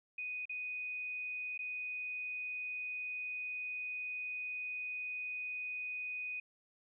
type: tone with dropouts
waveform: sine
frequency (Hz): 2489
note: D#7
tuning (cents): 0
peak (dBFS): -38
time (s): 0.18-6.4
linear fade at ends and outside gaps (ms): 5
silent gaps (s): 0.455-0.494 / 1.578-1.59
effects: none